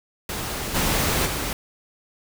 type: noise with level steps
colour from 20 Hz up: pink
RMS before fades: -29 / -22 / -27 dBFS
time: 0.29-1.53 s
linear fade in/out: 2 ms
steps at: 0.74 / 1.25 s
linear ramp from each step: 20 ms
effects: none